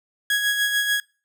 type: tone with tremolo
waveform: 30% pulse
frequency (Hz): 1661.2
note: G#6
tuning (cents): 0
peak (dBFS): -15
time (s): 0.3-1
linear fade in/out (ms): 2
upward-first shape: sine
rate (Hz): 6.8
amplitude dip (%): 45
effects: noise-tail reverb RT60 0.4 s tail -25 dB re dry